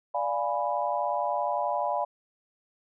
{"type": "chord", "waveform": "sine", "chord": "D diminished seventh", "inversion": "none", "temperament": "equal", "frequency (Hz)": [587.3, 698.5, 830.6, 987.8], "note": ["D5", "F5", "Ab5", "Cb6"], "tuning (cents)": [0, 0, 0, 0], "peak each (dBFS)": -31, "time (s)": [0.14, 2.05], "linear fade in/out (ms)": 10, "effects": []}